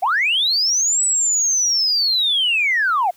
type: linear two-way sweep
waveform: sine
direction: up then down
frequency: 666 to 7980 to 666 Hz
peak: -14 dBFS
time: 0.02-3.11 s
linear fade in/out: 10 ms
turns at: 1.04 s
effects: tanh soft clip ceiling -10 dBFS + white hiss -54 dBFS RMS until 3.16 s